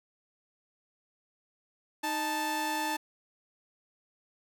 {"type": "tone pair together", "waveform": "sawtooth", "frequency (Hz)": [309.9, 880], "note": ["D#4", "A5"], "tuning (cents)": [-7, 0], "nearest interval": "octave + tritone", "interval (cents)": 1807, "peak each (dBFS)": [-32, -27], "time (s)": [2.03, 2.97], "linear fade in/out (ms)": 10, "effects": []}